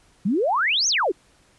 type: exponential two-way sweep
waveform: sine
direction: up then down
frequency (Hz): 174.61 to 6700 to 314.8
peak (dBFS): -18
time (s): 0.25-1.12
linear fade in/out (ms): 10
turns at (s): 0.88
effects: pink hiss -58 dBFS RMS until 1.58 s + resampled to 24000 Hz